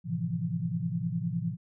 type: chord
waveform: sine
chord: F major seventh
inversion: first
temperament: equal with one note detuned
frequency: 111.34 / 130.81 / 164.81 / 174.61 Hz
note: A2 / C3 / E3 / F3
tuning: +21 / 0 / 0 / 0 cents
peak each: -37 / -37 / -32 / -33 dBFS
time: 0.04-1.57 s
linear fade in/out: 50 ms
effects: none